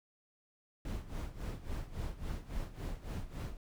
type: noise with tremolo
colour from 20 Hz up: brown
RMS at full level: -37 dBFS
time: 0.85-3.57 s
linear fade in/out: 2 ms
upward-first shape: sine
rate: 3.6 Hz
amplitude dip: 80%
effects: none